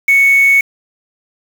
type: tone with quantisation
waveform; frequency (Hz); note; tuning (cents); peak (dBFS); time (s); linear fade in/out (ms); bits
sine; 2217; C#7; 0; -6; 0.08-0.61; 5; 4
effects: none